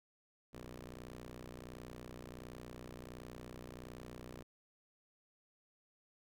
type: ring-modulated tone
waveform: 10% pulse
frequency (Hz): 61.4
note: B1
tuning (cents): -9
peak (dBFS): -37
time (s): 0.53-4.43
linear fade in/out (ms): 10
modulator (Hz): 198
effects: none